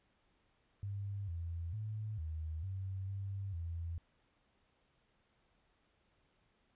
sine tone with pitch steps, 100.1 / 84.4 / 107.5 / 79.1 / 95.6 / 98.2 / 84 Hz, G2 / E2 / A2 / D#2 / G2 / G2 / E2, +37 / +41 / -40 / +29 / -43 / +4 / +33 cents, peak -38 dBFS, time 0.83-3.98 s, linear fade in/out 0 ms, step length 450 ms, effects pink hiss -75 dBFS RMS until 6.75 s + resampled to 8000 Hz

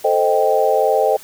sine chord, A half-diminished seventh, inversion none, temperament equal, 440 / 523.3 / 622.3 / 784 Hz, A4 / C5 / Eb5 / G5, 0 / 0 / 0 / 0 cents, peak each -18 dBFS, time 0.04-1.17 s, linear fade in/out 10 ms, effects white hiss -41 dBFS RMS until 1.23 s

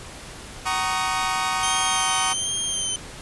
sawtooth chord, D# minor seventh, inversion first, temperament equal with one note detuned, 756 / 932.3 / 1108.7 / 1244.5 Hz, F#5 / A#5 / C#6 / D#6, +37 / 0 / 0 / 0 cents, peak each -24 dBFS, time 0.65-2.34 s, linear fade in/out 20 ms
10% pulse tone with vibrato, 3136 Hz, G7, in tune, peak -15 dBFS, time 1.63-2.96 s, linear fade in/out 2 ms, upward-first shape sine, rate 1.3 Hz, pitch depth 36 cents each way
effects pink hiss -39 dBFS RMS until 3.21 s + resampled to 24000 Hz

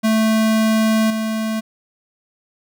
square tone with level steps, 220 Hz, A3, in tune, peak -14 / -20 dBFS, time 0.03-1.61 s, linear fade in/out 20 ms, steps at 1.1 s, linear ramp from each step 5 ms, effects none

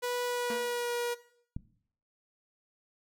sawtooth tone with pitch glide, 490 to 479.6 Hz, B4 to A#4, -14 to +49 cents, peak -27 dBFS, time 0.02-1.15 s, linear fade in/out 20 ms, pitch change -37 cents, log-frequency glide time 0.23-0.93 s
sawtooth tone with exponential decay, 229.4 Hz, A#3, 28 cents flat, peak -30 dBFS, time 0.5-0.87 s, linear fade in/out 2 ms, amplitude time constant 80 ms
click, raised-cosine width 5 ms, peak -24 dBFS, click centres 1.565 s
effects noise-tail reverb RT60 0.6 s tail -17 dB re dry

